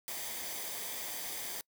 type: noise with comb filter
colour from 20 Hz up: white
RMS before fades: -40 dBFS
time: 0.08-1.61 s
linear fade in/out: 0 ms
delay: 0.73 ms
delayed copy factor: -0.55
effects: noise-tail reverb RT60 0.1 s tail -26 dB re dry